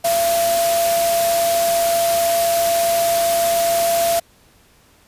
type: tone in noise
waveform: sine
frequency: 678 Hz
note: E5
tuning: 49 cents sharp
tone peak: -15 dBFS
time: 0.04-4.2 s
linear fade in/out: 10 ms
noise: white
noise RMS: -23 dBFS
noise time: 0.04-4.2 s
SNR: +5 dB
effects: pink hiss -53 dBFS RMS until 5.07 s + resampled to 32000 Hz